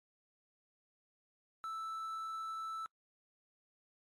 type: tone with quantisation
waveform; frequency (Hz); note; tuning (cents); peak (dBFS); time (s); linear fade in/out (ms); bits
triangle; 1318.5; E6; 0; -37; 1.64-2.86; 0; 11
effects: noise-tail reverb RT60 0.1 s tail -26 dB re dry + MP3 64 kbps